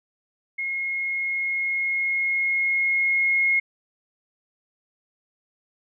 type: tone with level ramp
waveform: sine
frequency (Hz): 2157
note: C#7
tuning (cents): -48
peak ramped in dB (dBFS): -25 to -17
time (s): 0.58-3.6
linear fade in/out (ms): 10
effects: none